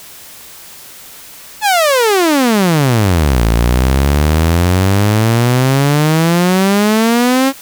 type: exponential two-way sweep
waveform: sawtooth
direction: down then up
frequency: 880 to 55 to 274.1 Hz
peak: -5 dBFS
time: 1.61-7.53 s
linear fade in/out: 50 ms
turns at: 3.45 s
effects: white hiss -35 dBFS RMS until 7.61 s